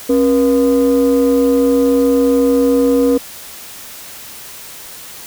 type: tone pair together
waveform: sine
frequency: 270.1 / 481.3 Hz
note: C#4 / B4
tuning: -45 / -45 cents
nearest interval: minor seventh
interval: 1000 cents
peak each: -10 dBFS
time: 0.09-3.18 s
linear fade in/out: 10 ms
effects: tanh soft clip ceiling -6 dBFS + white hiss -33 dBFS RMS until 5.26 s